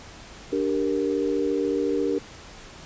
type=chord; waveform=sine; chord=G minor; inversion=second; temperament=equal; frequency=293.7 / 392 / 466.2 Hz; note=D4 / G4 / Bb4; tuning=0 / 0 / 0 cents; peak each=-26 dBFS; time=0.52-2.19 s; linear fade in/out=10 ms; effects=pink hiss -44 dBFS RMS until 2.85 s + resampled to 16000 Hz